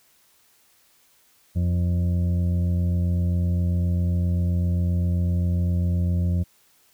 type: harmonic tone with a mistuned harmonic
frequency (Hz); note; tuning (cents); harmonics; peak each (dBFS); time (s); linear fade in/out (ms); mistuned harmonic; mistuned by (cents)
87.6; F2; +6; 1 / 2 / 3 / 4 / 6 / 7; -20 / -26 / -41 / -43 / -45 / -45; 1.55-6.44; 20; 3; -22
effects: white hiss -60 dBFS RMS until 6.93 s